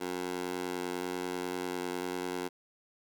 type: tone with high-pass filter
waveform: 15% pulse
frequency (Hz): 90.1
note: F#2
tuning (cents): -45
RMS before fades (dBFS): -36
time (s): 0-2.49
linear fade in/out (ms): 20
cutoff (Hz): 370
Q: 1.4
effects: none